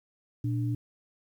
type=tone pair together; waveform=sine; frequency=118.55 / 295.3 Hz; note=A#2 / D4; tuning=+30 / +10 cents; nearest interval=octave + major third; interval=1580 cents; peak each=-27 / -34 dBFS; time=0.44-0.75 s; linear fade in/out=5 ms; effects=10-bit